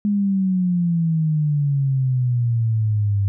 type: exponential sweep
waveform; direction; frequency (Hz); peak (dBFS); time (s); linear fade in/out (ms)
sine; down; 207.7 to 98.2; -16; 0.05-3.28; 0
effects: none